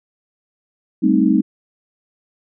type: chord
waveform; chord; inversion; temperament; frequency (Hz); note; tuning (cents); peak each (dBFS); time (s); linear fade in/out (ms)
sine; A half-diminished seventh; third; equal; 196 / 220 / 261.6 / 311.1; G3 / A3 / C4 / Eb4; 0 / 0 / 0 / 0; -17 / -18 / -17 / -16; 1.02-1.42; 20
effects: none